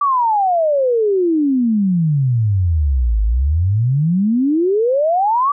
sine exponential two-way sweep, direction down then up, 1174.7 to 51 to 1174.7 Hz, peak -12 dBFS, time 0.01-5.52 s, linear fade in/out 5 ms, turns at 3.22 s, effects none

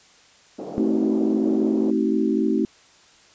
white band-pass noise, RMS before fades -33 dBFS, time 0.58-1.91 s, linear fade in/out 10 ms, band 200 to 570 Hz, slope 24 dB/octave
sine chord, A diminished seventh, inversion none, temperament just, 220 / 264 / 316.8 / 380.2 Hz, A3 / C4 / Eb4 / Gb4, 0 / +16 / +31 / +47 cents, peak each -23 / -24 / -23 / -25 dBFS, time 0.78-2.65 s, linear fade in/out 0 ms
effects white hiss -53 dBFS RMS until 3.34 s + resampled to 16000 Hz

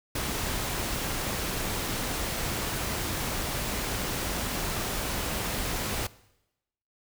pink noise, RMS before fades -31 dBFS, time 0.15-6.07 s, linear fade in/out 5 ms, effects noise-tail reverb RT60 0.9 s tail -20 dB re dry

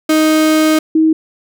35% pulse / sine tone pair in turn, 312.1 / 317.2 Hz, D#4 / D#4, +5 / +33 cents, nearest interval unison, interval 28 cents, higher second, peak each -7 dBFS, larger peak neither, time 0.09-0.79 / 0.95-1.13 s, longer first, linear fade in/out 5 ms, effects none

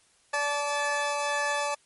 20% pulse tone pair together, 579.3 / 868 Hz, D5 / A5, -24 / -24 cents, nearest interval perfect fifth, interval 700 cents, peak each -24 dBFS, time 0.33-1.75 s, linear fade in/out 10 ms, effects white hiss -63 dBFS RMS until 1.85 s + MP3 48 kbps

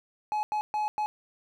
triangle tone bursts at uneven times, 848 Hz, G#5, 36 cents sharp, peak -24 dBFS, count 4, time 0.32-0.43 / 0.52-0.61 / 0.74-0.88 / 0.98-1.06 s, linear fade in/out 0 ms, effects none

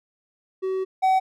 triangle tone pair in turn, 378.5 / 757 Hz, F#4 / F#5, +39 / +39 cents, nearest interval octave, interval 1200 cents, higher second, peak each -21 / -14 dBFS, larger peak second, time 0.62-0.85 / 1.02-1.2 s, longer first, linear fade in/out 20 ms, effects none

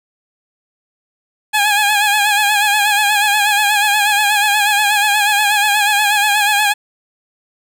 15% pulse tone with vibrato, 830.6 Hz, G#5, in tune, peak -5 dBFS, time 1.53-6.74 s, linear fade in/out 20 ms, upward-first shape sine, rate 8.3 Hz, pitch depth 58 cents each way, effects none

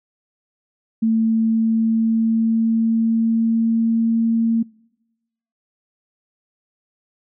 sine tone with pitch glide, 223.9 to 227.9 Hz, A3 to A#3, +30 to -39 cents, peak -14 dBFS, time 1.02-4.63 s, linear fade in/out 10 ms, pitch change +31 cents, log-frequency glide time 1.34-4.18 s, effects noise-tail reverb RT60 1.0 s tail -26 dB re dry

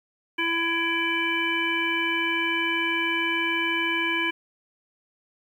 harmonic tone, 333.3 Hz, E4, 19 cents sharp, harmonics 1 / 3 / 5 / 7 / 9, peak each -30 / -31 / -29 / -26 / -31 dBFS, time 0.38-4.31 s, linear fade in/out 10 ms, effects 9-bit

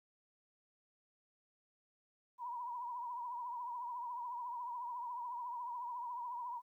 sine tone with vibrato, 969 Hz, B5, 33 cents flat, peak -40 dBFS, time 2.38-6.62 s, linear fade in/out 50 ms, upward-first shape triangle, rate 14 Hz, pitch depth 82 cents each way, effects 13-bit

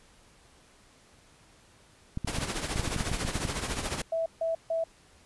clicks, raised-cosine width 5 ms, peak -19 dBFS, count 12, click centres 2.174 / 2.247 / 2.385 / 2.76 / 2.797 / 2.877 / 2.963 / 3.008 / 3.116 / 3.25 / 3.356 / 3.452 s
pink noise with tremolo, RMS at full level -30 dBFS, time 2.27-4.02 s, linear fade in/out 5 ms, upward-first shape triangle, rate 14 Hz, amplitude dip 70%
sine tone bursts, 656 Hz, E5, 9 cents flat, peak -26 dBFS, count 3, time 4.12-4.84 s, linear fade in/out 5 ms, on 140 ms, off 150 ms
effects pink hiss -59 dBFS RMS until 5.25 s + resampled to 24000 Hz

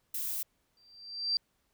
violet noise, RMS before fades -35 dBFS, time 0.14-0.43 s, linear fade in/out 5 ms
sine tone with exponential growth, 4699 Hz, D8, in tune, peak -24 dBFS, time 0.77-1.37 s, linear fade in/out 1 ms, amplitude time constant 130 ms
effects pink hiss -75 dBFS RMS until 1.73 s

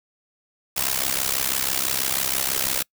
white noise with amplitude modulation, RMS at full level -20 dBFS, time 0.76-2.83 s, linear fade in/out 10 ms, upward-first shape sine, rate 66.1 Hz, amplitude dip 90%, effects noise-tail reverb RT60 0.1 s tail -26 dB re dry

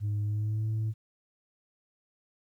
sine tone with pitch glide, 103.9 to 109.63 Hz, G#2 to A2, +1 to -6 cents, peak -25 dBFS, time 0-0.94 s, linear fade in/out 50 ms, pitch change +93 cents, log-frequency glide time 0.23-0.68 s, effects tanh soft clip ceiling -26 dBFS + 11-bit

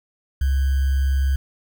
sine tone with sample-and-hold, 67.6 Hz, C#2, 43 cents flat, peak -16 dBFS, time 0.41-1.36 s, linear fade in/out 5 ms, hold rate 1575 Hz, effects none

